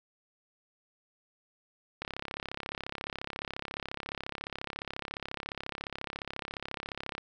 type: click train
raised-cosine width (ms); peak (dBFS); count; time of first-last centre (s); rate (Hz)
0.3; -20; 178; 2.02-7.18; 34.3
effects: none